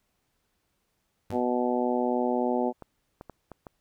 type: tone with exponential decay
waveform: sawtooth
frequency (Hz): 98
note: G2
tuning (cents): 0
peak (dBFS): -30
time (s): 1.3-1.49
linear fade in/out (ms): 0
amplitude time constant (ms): 41
type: harmonic tone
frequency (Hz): 123.3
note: B2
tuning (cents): -2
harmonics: 2 / 3 / 4 / 5 / 6 / 7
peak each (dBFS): -28 / -30 / -31 / -32 / -33 / -33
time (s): 1.31-2.73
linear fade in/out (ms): 50
type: clicks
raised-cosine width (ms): 1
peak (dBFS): -27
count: 5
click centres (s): 2.823 / 3.211 / 3.297 / 3.517 / 3.668
effects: pink hiss -75 dBFS RMS until 3.8 s